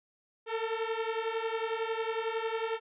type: beating tone pair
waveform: sawtooth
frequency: 444.3 / 455.3 Hz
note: A4 / A#4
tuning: +17 / -41 cents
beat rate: 11 Hz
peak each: -30 dBFS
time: 0.46-2.8 s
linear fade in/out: 50 ms
effects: resampled to 8000 Hz